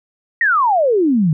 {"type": "exponential sweep", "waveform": "sine", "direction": "down", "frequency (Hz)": [1922, 146.83], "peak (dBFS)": -11, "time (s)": [0.41, 1.33], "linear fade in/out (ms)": 2, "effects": []}